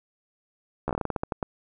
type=slowing click train; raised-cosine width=1 ms; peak=-13 dBFS; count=13; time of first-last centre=0.88-1.428 s; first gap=13 ms; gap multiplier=1.21; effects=none